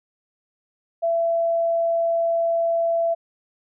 sine tone, 670 Hz, E5, 28 cents sharp, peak -18 dBFS, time 1.02-3.15 s, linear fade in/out 20 ms, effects none

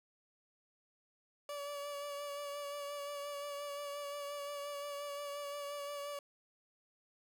30% pulse tone with vibrato, 574 Hz, D5, 40 cents flat, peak -38 dBFS, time 1.49-6.19 s, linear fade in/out 2 ms, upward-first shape sine, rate 5.7 Hz, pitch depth 23 cents each way, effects none

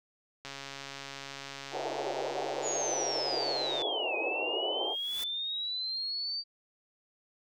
click train, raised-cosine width 0.2 ms, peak -24 dBFS, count 466, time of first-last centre 0.45-3.82 s, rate 138 Hz
white band-pass noise, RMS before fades -35 dBFS, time 1.71-4.96 s, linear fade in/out 50 ms, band 340 to 840 Hz, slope 48 dB/octave
sine linear two-way sweep, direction down then up, 6970 to 2489 to 4645 Hz, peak -32 dBFS, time 2.62-6.44 s, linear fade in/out 50 ms, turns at 4.16 s
white noise with exponential growth, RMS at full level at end -39 dBFS, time 4.78-5.24 s, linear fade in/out 5 ms, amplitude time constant 98 ms
effects none

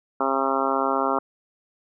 harmonic tone, 135.2 Hz, C#3, 43 cents flat, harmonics 2 / 3 / 4 / 5 / 6 / 7 / 8 / 9 / 10, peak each -29 / -29 / -29 / -29 / -29 / -29 / -29 / -29 / -29 dBFS, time 0.2-1.19 s, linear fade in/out 5 ms, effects none

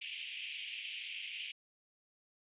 white band-pass noise, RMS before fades -44 dBFS, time 0.01-1.52 s, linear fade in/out 10 ms, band 2400 to 3100 Hz, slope 48 dB/octave, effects resampled to 8000 Hz

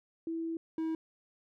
sine / triangle tone pair in turn, 328.6 / 321.7 Hz, E4 / E4, -5 / -42 cents, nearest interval unison, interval 37 cents, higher first, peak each -33 / -29 dBFS, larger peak second, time 0.27-0.57 / 0.78-0.95 s, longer first, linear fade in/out 2 ms, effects none

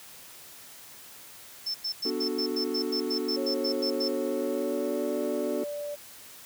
sine tone bursts, 5300 Hz, E8, 9 cents sharp, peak -28 dBFS, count 14, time 1.66-4.085 s, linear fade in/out 10 ms, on 85 ms, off 95 ms
triangle chord, B minor seventh, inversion none, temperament equal, 246.9 / 293.7 / 370 / 440 Hz, B3 / D4 / F#4 / A4, 0 / 0 / 0 / 0 cents, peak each -33 / -32 / -31 / -32 dBFS, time 2.05-5.64 s, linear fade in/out 5 ms
sine tone with pitch glide, 545 to 584.1 Hz, C#5 to D5, -29 to -10 cents, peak -32 dBFS, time 3.36-5.96 s, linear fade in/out 20 ms, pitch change +119 cents, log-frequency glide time 4.32-5.16 s
effects white hiss -48 dBFS RMS until 6.45 s + high-pass 60 Hz 12 dB/octave

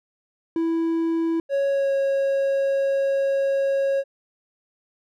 triangle tone, 329.6 Hz, E4, in tune, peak -18 dBFS, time 0.56-1.4 s, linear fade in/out 2 ms
triangle tone with pitch glide, 554.4 to 548 Hz, C#5 to C#5, 0 to -20 cents, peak -17 dBFS, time 1.49-4.04 s, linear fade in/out 50 ms, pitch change -20 cents, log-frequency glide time 1.69-1.93 s
effects none

